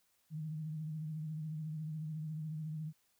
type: tone with vibrato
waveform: sine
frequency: 155.56 Hz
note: D#3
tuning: in tune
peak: -38 dBFS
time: 0.3-2.93 s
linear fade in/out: 50 ms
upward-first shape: triangle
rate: 14 Hz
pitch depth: 59 cents each way
effects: white hiss -75 dBFS RMS until 3.19 s